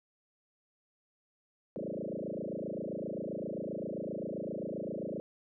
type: tone with frequency modulation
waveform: sine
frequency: 378.9 Hz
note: F#4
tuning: 41 cents sharp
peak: -35 dBFS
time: 1.76-5.2 s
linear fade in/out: 0 ms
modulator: 27.6 Hz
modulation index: 7.8
effects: none